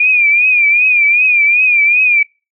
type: tone with vibrato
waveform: sine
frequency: 2417 Hz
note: D7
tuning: 49 cents sharp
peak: -7 dBFS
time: 0-2.23 s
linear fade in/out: 5 ms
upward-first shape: triangle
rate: 2.6 Hz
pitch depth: 100 cents each way
effects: noise-tail reverb RT60 0.3 s tail -26 dB re dry